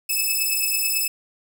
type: beating tone pair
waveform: 5% pulse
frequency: 2600 / 2609.1 Hz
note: E7 / E7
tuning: -24 / -18 cents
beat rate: 9.1 Hz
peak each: -14 dBFS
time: 0.09-1.08 s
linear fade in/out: 10 ms
effects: none